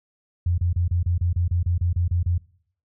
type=tone bursts; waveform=sine; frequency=87.31 Hz; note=F2; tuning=in tune; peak=-18 dBFS; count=13; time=0.46-2.38 s; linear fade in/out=5 ms; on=120 ms; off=30 ms; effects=noise-tail reverb RT60 0.6 s tail -22 dB re dry